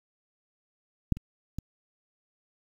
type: clicks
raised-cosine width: 5 ms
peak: -10 / -28 / -21 dBFS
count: 3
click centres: 1.123 / 1.17 / 1.586 s
effects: 8-bit